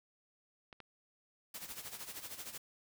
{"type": "clicks", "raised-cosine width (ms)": 0.3, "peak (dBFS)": -34, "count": 2, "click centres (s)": [0.728, 0.803]}
{"type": "noise with tremolo", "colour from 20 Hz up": "white", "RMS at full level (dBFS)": -44, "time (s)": [1.54, 2.58], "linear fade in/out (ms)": 5, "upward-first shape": "sine", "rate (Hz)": 13, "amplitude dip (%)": 70}
{"effects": []}